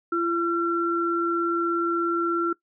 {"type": "tone pair together", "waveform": "sine", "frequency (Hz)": [339.6, 1358.4], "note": ["F4", "F6"], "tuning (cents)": [-48, -48], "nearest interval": "2 octaves", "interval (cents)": 2400, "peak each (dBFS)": -24, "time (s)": [0.12, 2.53], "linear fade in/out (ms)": 5, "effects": ["noise-tail reverb RT60 0.1 s tail -20 dB re dry"]}